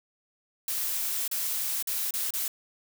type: noise with dropouts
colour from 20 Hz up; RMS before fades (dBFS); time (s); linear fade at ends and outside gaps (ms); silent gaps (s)
blue; -30; 0.68-2.48; 2; 1.278-1.313 / 1.826-1.872 / 2.108-2.138 / 2.306-2.337
effects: none